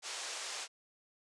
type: band-pass noise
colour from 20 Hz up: white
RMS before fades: -42 dBFS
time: 0.02-0.68 s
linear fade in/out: 50 ms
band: 450 to 7700 Hz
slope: 24 dB/octave
effects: resampled to 24000 Hz